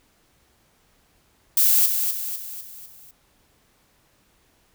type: noise with echo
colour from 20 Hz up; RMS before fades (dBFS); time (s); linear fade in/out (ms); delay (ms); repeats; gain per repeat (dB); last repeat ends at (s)
violet; -17; 1.57-1.86; 2; 250; 5; -6; 3.11
effects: pink hiss -62 dBFS RMS until 4.74 s